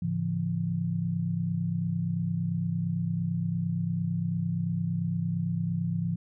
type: tone cluster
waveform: sine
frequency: 107.2 / 141.2 / 170 Hz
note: A2 / C#3 / F3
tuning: -45 / +32 / -46 cents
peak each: -33 / -34 / -28 dBFS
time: 0.02-6.16 s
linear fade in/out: 5 ms
effects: none